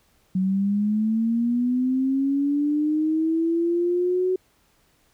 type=linear sweep; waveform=sine; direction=up; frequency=185 to 372.8 Hz; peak=-19 dBFS; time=0.35-4.36 s; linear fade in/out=5 ms; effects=pink hiss -63 dBFS RMS until 5.13 s